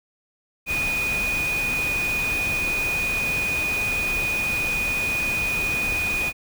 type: tone in noise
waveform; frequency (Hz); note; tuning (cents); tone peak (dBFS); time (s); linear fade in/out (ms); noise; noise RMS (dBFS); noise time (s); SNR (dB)
sine; 2473; D#7; -11; -22; 0.66-6.33; 50; pink; -31; 0.66-6.33; +6
effects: none